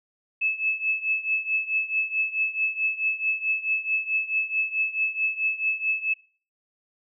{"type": "tone with tremolo", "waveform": "sine", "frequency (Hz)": 2605, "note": "E7", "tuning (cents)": -21, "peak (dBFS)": -19, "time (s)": [0.41, 6.14], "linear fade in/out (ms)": 10, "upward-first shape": "triangle", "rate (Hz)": 4.6, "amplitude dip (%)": 90, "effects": ["noise-tail reverb RT60 0.4 s tail -19 dB re dry"]}